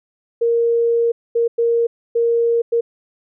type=tone bursts at uneven times; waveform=sine; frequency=466.6 Hz; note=A#4; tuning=2 cents sharp; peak=-13 dBFS; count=5; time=0.41-1.12 / 1.35-1.48 / 1.58-1.87 / 2.15-2.62 / 2.72-2.81 s; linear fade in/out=10 ms; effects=none